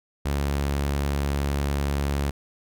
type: tone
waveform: sawtooth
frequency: 70.7 Hz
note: C#2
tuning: 35 cents sharp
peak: -19 dBFS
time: 0.25-2.31 s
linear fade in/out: 10 ms
effects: none